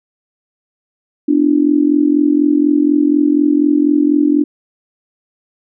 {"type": "tone with amplitude modulation", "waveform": "sine", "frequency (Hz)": 293.7, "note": "D4", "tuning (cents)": 0, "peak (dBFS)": -5, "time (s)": [1.28, 4.44], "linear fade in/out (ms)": 10, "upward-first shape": "sine", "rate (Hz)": 44.1, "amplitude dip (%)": 85, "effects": []}